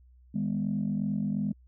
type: chord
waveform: sine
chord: G# minor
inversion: second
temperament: equal with one note detuned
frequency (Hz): 155.56 / 204.2 / 246.9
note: D#3 / G#3 / B3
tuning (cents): 0 / -29 / 0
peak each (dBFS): -33 / -28 / -33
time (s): 0.34-1.53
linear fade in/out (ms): 10
effects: tanh soft clip ceiling -20 dBFS + added 62 Hz sine -54 dBFS peak until 1.67 s